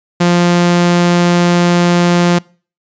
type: tone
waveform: sawtooth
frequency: 174.61 Hz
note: F3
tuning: in tune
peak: -4 dBFS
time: 0.2-2.39 s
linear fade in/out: 10 ms
effects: noise-tail reverb RT60 0.4 s tail -25 dB re dry + resampled to 16000 Hz